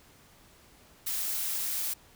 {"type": "noise", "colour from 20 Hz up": "blue", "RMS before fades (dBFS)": -32, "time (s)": [1.06, 1.94], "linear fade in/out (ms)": 10, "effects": ["pink hiss -58 dBFS RMS until 2.15 s"]}